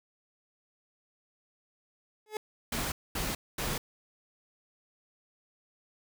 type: tone with exponential growth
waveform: 30% pulse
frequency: 427.9 Hz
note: A4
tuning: 48 cents flat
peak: -26 dBFS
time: 2.26-2.37 s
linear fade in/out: 2 ms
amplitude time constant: 23 ms
type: noise bursts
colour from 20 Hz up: pink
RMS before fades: -33 dBFS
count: 3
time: 2.72-3.78 s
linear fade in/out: 5 ms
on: 200 ms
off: 230 ms
effects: none